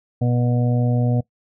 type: harmonic tone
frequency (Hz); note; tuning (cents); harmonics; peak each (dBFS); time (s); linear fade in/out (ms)
121.7; B2; -25; 1 / 2 / 4 / 5 / 6; -17 / -23 / -29 / -31 / -33; 0.21-1.21; 10
effects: noise-tail reverb RT60 0.1 s tail -20 dB re dry